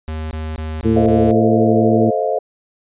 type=tone bursts; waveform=square; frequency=78.5 Hz; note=D#2; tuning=16 cents sharp; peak=-23 dBFS; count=5; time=0.08-1.31 s; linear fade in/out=0 ms; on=230 ms; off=20 ms
type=harmonic tone; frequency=112.2 Hz; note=A2; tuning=34 cents sharp; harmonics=1 / 2 / 3 / 4; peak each=-19 / -15 / -17 / -20 dBFS; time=0.84-2.11 s; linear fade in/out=20 ms
type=chord; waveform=sine; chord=F dominant seventh; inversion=first; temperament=just; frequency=436.5 / 523.8 / 628.6 / 698.5 Hz; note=A4 / C5 / Eb5 / F5; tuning=-14 / +2 / +18 / 0 cents; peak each=-21 dBFS; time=0.96-2.39 s; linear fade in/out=5 ms
effects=resampled to 8000 Hz